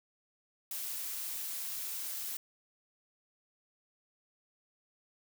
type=noise; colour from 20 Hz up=blue; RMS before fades=-39 dBFS; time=0.71-2.37 s; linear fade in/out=2 ms; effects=none